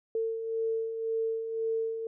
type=beating tone pair; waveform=sine; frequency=448.3 / 450.2 Hz; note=A4 / A4; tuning=+32 / +40 cents; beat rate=1.9 Hz; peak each=-38 / -29 dBFS; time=0.15-2.07 s; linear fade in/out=2 ms; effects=none